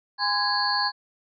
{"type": "tone cluster", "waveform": "sine", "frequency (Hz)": [821, 1028, 1657, 4273, 4551], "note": ["G#5", "C6", "G#6", "C8", "C#8"], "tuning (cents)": [-20, -31, -4, 36, 45], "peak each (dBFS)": -28, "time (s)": [0.18, 0.92], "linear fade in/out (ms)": 50, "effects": []}